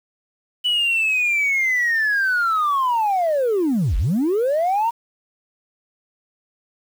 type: linear two-way sweep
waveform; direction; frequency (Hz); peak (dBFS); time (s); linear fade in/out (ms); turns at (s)
sine; down then up; 2976 to 37 to 953; -15; 0.64-4.91; 20; 3.97
effects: tanh soft clip ceiling -13 dBFS + 7-bit